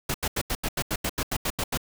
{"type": "noise bursts", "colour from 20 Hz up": "pink", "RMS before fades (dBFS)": -27, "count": 13, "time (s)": [0.09, 1.775], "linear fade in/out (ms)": 5, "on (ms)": 53, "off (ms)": 83, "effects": []}